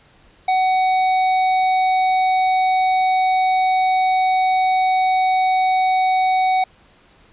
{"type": "tone with hard clipping", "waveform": "sine", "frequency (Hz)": 750, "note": "F#5", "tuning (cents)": 23, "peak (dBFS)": -16, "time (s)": [0.48, 6.64], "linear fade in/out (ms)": 5, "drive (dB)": 9, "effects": ["pink hiss -52 dBFS RMS until 7.32 s", "resampled to 8000 Hz"]}